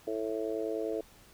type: harmonic tone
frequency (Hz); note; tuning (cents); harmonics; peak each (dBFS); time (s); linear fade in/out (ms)
110; A2; 0; 3 / 4 / 5 / 6; -37 / -34 / -39 / -39; 0.07-1.01; 5
effects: pink hiss -58 dBFS RMS until 1.33 s